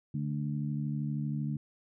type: harmonic tone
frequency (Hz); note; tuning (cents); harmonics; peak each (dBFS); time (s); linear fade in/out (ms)
72.8; D2; -15; 2 / 3 / 4; -32 / -36 / -42; 0.14-1.57; 5
effects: none